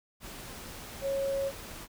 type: tone in noise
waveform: sine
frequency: 549 Hz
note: C#5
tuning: 17 cents flat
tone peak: -28 dBFS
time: 1.01-1.52 s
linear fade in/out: 50 ms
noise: pink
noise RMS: -44 dBFS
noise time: 0.2-1.88 s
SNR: +13 dB
effects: none